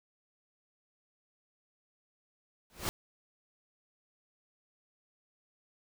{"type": "noise with exponential growth", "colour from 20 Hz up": "pink", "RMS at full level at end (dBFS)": -29, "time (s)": [2.7, 2.89], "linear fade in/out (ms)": 0, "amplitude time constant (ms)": 41, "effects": []}